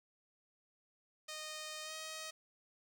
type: tone with pitch glide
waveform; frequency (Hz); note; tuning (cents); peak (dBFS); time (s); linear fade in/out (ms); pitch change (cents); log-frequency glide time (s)
5% pulse; 618 to 629.9; D#5 to D#5; -12 to +21; -32; 1.28-2.31; 10; +33; 1.83-1.94
effects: none